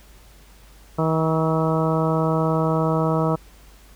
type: harmonic tone with a mistuned harmonic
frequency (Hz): 159.8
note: D#3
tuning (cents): +47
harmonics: 1 / 2 / 3 / 4 / 5 / 6 / 7 / 8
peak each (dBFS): -21 / -26 / -25 / -26 / -32 / -30 / -31 / -30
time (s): 0.98-3.36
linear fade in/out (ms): 10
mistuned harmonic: 8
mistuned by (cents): +26
effects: added 50 Hz sine -47 dBFS peak until 3.95 s + pink hiss -52 dBFS RMS until 3.95 s